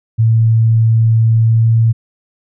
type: tone with pitch glide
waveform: sine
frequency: 112.9 to 113.75 Hz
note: A2 to A#2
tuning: +45 to -42 cents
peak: -7 dBFS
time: 0.18-1.93 s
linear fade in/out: 20 ms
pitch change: +13 cents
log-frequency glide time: 1.36-1.73 s
effects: none